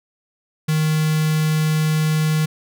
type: tone with notch filter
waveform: square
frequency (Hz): 155.56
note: D#3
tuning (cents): 0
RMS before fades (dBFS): -18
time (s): 0.68-2.46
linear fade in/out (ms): 10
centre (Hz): 630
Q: 0.65
effects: none